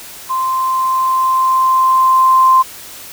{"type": "tone with level ramp", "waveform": "sine", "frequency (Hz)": 1043, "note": "C6", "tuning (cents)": -6, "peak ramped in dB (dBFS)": [-14, -5], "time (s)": [0.29, 2.63], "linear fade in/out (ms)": 20, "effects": ["white hiss -33 dBFS RMS until 3.12 s"]}